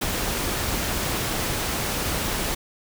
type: noise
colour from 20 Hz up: pink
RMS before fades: -26 dBFS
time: 0.01-2.55 s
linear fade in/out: 10 ms
effects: none